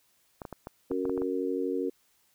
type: clicks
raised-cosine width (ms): 1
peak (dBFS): -24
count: 9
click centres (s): 0.418 / 0.452 / 0.527 / 0.671 / 0.915 / 1.054 / 1.096 / 1.177 / 1.219
type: chord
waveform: sine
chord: F# major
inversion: second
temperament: just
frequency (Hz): 277.5 / 370 / 462.5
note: C#4 / F#4 / A#4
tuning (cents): +2 / 0 / -14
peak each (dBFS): -32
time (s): 0.9-1.9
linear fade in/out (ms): 10
effects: white hiss -68 dBFS RMS until 2.34 s